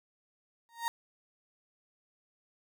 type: tone with exponential growth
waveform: 35% pulse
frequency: 930 Hz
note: A#5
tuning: 4 cents flat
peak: -25 dBFS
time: 0.69-0.88 s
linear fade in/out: 0 ms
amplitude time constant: 41 ms
effects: none